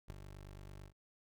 20% pulse tone with ADSR envelope, 49 Hz, G1, in tune, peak -36 dBFS, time 0.08-0.93 s, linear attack 21 ms, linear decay 6 ms, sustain -9 dB, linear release 91 ms, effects none

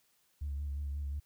sine tone with vibrato, 71.4 Hz, D2, 48 cents flat, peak -33 dBFS, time 0.41-1.2 s, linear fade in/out 10 ms, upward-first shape sine, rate 5.6 Hz, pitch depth 41 cents each way, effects tanh soft clip ceiling -31 dBFS + white hiss -72 dBFS RMS until 1.25 s

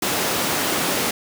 pink high-pass noise, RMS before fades -22 dBFS, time 0.02-1.11 s, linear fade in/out 5 ms, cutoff 210 Hz, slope 12 dB/octave, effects none

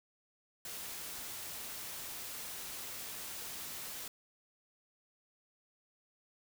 white noise, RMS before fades -44 dBFS, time 0.65-4.08 s, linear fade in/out 2 ms, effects none

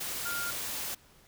sine tone in noise, 1404 Hz, F6, 9 cents sharp, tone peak -34 dBFS, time 0.25-0.51 s, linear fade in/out 10 ms, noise white, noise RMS -36 dBFS, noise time 0-0.95 s, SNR -1 dB, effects pink hiss -60 dBFS RMS until 1.27 s

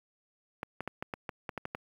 clicks, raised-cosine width 0.5 ms, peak -20 dBFS, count 10, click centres 0.631 / 0.806 / 0.876 / 1.025 / 1.138 / 1.292 / 1.492 / 1.577 / 1.654 / 1.749 s, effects high-pass 80 Hz 12 dB/octave + 9-bit

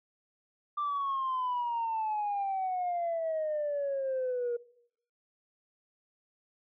sine exponential sweep, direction down, 1186 to 472.2 Hz, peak -28 dBFS, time 0.77-4.57 s, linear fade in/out 10 ms, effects noise-tail reverb RT60 0.7 s tail -21 dB re dry + tanh soft clip ceiling -26 dBFS

